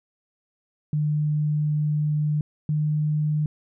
sine tone pair in turn, 150.4 / 151.53 Hz, D3 / D#3, +42 / -45 cents, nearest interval unison, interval 13 cents, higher second, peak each -20 dBFS, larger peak neither, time 0.93-2.41 / 2.69-3.46 s, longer first, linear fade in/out 2 ms, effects none

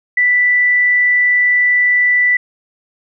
sine tone, 1975.5 Hz, B6, in tune, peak -9 dBFS, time 0.17-2.37 s, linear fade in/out 5 ms, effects none

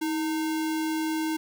sine tone with sample-and-hold, 317.4 Hz, D#4, 35 cents sharp, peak -25 dBFS, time 0.01-1.37 s, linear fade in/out 10 ms, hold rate 1225 Hz, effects none

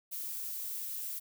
violet noise, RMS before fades -39 dBFS, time 0.11-1.2 s, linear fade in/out 20 ms, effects none

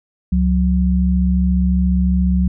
sine tone pair together, 68.57 / 182.9 Hz, C#2 / F#3, -18 / -20 cents, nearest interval octave + perfect fourth, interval 1698 cents, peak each -15 dBFS, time 0.32-2.48 s, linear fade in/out 5 ms, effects none

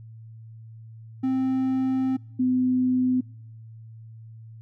triangle / sine tone pair in turn, 261.6 / 253.9 Hz, C4 / B3, 0 / +48 cents, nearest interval minor second, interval 52 cents, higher first, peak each -19 dBFS, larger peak neither, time 1.23-2.17 / 2.39-3.21 s, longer first, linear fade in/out 10 ms, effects noise-tail reverb RT60 0.8 s tail -26 dB re dry + added 112 Hz sine -41 dBFS peak until 4.61 s

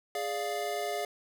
square chord, D diminished, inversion second, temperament equal, 415.3 / 587.3 / 698.5 Hz, Ab4 / D5 / F5, 0 / 0 / 0 cents, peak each -37 / -38 / -35 dBFS, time 0.15-1.05 s, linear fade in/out 2 ms, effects none

